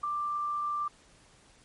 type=tone with ADSR envelope; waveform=sine; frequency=1181 Hz; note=D6; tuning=9 cents sharp; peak=-26 dBFS; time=0.03-0.88 s; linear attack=9 ms; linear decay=4 ms; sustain=-3 dB; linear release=4 ms; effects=pink hiss -60 dBFS RMS until 1.64 s + MP3 48 kbps